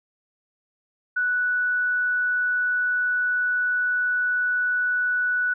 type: tone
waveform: sine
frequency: 1479 Hz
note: F#6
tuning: 1 cent flat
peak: -20 dBFS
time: 1.16-5.54 s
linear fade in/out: 10 ms
effects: none

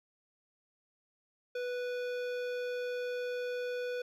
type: tone with hard clipping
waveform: sine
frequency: 493.1 Hz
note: B4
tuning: 3 cents flat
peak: -36 dBFS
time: 1.55-4.02 s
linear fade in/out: 5 ms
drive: 15 dB
effects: none

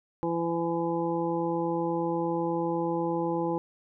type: harmonic tone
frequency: 168.2 Hz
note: E3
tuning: 35 cents sharp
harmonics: 1 / 2 / 3 / 5 / 6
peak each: -34 / -29 / -32 / -33 / -39 dBFS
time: 0.23-3.58 s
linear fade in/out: 0 ms
effects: none

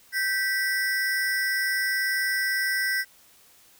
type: ring-modulated tone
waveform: square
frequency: 1760 Hz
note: A6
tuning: in tune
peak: -21 dBFS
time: 0.12-3.05 s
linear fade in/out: 50 ms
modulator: 199 Hz
effects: white hiss -56 dBFS RMS until 3.79 s

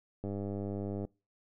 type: click train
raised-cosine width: 2 ms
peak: -25 dBFS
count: 82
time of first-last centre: 0.24-1.05 s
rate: 100 Hz
effects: noise-tail reverb RT60 0.3 s tail -25 dB re dry

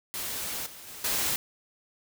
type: noise with level steps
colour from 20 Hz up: white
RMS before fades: -34 / -46 / -43 / -28 dBFS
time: 0.14-1.36 s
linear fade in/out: 0 ms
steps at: 0.66 / 0.87 / 1.04 s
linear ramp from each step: 5 ms
effects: none

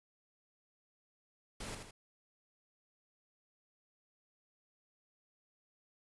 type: noise with echo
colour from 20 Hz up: pink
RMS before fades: -44 dBFS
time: 1.6-1.75 s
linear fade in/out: 5 ms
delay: 80 ms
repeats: 2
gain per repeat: -5 dB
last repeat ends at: 1.91 s
effects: resampled to 24000 Hz

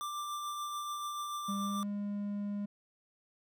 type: tone with tremolo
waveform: square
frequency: 1181 Hz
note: D6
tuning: 9 cents sharp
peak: -36 dBFS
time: 0.01-1.83 s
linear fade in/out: 0 ms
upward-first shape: triangle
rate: 6.9 Hz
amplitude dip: 30%
type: tone with pitch glide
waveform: triangle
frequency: 200 to 204 Hz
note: G3 to G#3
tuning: +35 to -31 cents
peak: -32 dBFS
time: 1.48-2.66 s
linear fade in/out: 10 ms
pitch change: +34 cents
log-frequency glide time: 1.6-1.84 s
effects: none

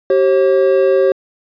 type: tone pair together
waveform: triangle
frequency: 384.7 / 539 Hz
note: G4 / C#5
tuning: -33 / -49 cents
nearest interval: tritone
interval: 584 cents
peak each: -10 dBFS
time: 0.1-1.12 s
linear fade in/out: 2 ms
effects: resampled to 11025 Hz

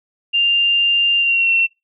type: tone with pitch glide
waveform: sine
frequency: 2794 to 2714 Hz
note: F7 to E7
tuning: 0 to +50 cents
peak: -12 dBFS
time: 0.33-1.67 s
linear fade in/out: 20 ms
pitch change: -50 cents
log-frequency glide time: 1.17-1.51 s
effects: noise-tail reverb RT60 0.2 s tail -20 dB re dry

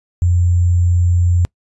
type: tone with sample-and-hold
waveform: sine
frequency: 87.7 Hz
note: F2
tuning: 8 cents sharp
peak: -10 dBFS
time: 0.22-1.45 s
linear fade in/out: 0 ms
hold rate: 7350 Hz
effects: noise-tail reverb RT60 0.1 s tail -25 dB re dry + resampled to 24000 Hz

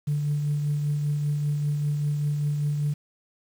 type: tone with tremolo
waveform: sine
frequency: 146.83 Hz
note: D3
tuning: in tune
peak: -20 dBFS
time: 0.07-2.94 s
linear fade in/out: 10 ms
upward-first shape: triangle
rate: 5.1 Hz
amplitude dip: 40%
effects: tanh soft clip ceiling -18 dBFS + 8-bit

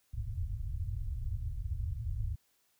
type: low-pass noise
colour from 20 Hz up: white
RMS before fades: -36 dBFS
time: 0.13-2.36 s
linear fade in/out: 5 ms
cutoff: 110 Hz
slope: 48 dB/octave
effects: white hiss -73 dBFS RMS until 2.79 s

